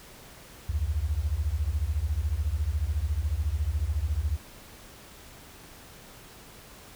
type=beating tone pair; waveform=sine; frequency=67.9 / 81.9 Hz; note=C#2 / E2; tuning=-35 / -11 cents; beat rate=14 Hz; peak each=-28 dBFS; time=0.69-4.37 s; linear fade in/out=5 ms; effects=pink hiss -49 dBFS RMS until 6.95 s